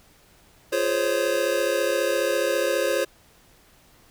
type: chord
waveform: square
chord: Db major seventh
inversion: first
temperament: just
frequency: 346.5 / 415.8 / 519.7 / 554.4 Hz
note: F4 / Ab4 / C5 / Db5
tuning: -14 / +2 / -12 / 0 cents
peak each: -30 / -30 / -26 / -26 dBFS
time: 0.72-3.05 s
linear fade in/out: 10 ms
effects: pink hiss -56 dBFS RMS until 4.1 s